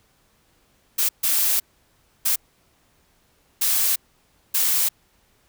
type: noise bursts at uneven times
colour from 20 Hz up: blue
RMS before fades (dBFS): -20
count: 5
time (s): 0.98-1.09 / 1.23-1.6 / 2.25-2.36 / 3.61-3.96 / 4.54-4.89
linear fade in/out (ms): 10
effects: pink hiss -62 dBFS RMS until 5.48 s